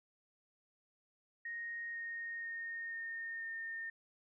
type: tone with pitch steps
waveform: sine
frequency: 1864.7 / 1854 / 1843.3 / 1832.7 / 1822.1 Hz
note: A#6 / A#6 / A#6 / A#6 / A#6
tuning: 0 / -10 / -20 / -30 / -40 cents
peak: -40 dBFS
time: 1.45-3.9 s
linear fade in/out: 5 ms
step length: 490 ms
effects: none